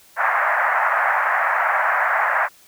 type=band-pass noise; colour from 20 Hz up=white; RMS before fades=-19 dBFS; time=0.16-2.49 s; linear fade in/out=50 ms; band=640 to 1900 Hz; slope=48 dB/octave; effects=white hiss -51 dBFS RMS until 2.67 s